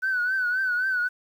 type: tone with vibrato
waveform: sine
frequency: 1500 Hz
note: F#6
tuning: 23 cents sharp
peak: -21 dBFS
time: 0.02-1.09 s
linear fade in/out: 20 ms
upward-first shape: triangle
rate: 3.8 Hz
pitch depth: 82 cents each way
effects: tanh soft clip ceiling -18 dBFS + 9-bit